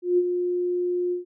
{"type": "tone with ADSR envelope", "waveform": "sine", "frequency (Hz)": 356, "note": "F4", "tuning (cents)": 33, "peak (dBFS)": -15, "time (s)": [0.02, 1.25], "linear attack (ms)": 160, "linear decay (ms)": 44, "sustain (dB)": -7, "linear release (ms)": 130, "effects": []}